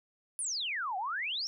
sine exponential two-way sweep, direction down then up, 10360 to 720 to 5690 Hz, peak -32 dBFS, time 0.39-1.47 s, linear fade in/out 0 ms, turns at 0.97 s, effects none

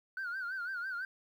sine tone with vibrato, 1480 Hz, F#6, in tune, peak -34 dBFS, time 0.17-1.05 s, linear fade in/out 2 ms, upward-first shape sine, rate 6 Hz, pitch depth 110 cents each way, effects tanh soft clip ceiling -33 dBFS + 11-bit

